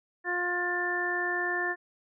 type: harmonic tone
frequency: 354.3 Hz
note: F4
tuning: 25 cents sharp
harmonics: 1 / 2 / 3 / 4 / 5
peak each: -34 / -36 / -38 / -40 / -29 dBFS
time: 0.24-1.76 s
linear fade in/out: 50 ms
effects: none